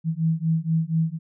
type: beating tone pair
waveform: sine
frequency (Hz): 160 / 164.2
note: D#3 / E3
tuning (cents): +49 / -6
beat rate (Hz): 4.2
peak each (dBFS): -23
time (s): 0.04-1.19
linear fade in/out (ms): 50
effects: none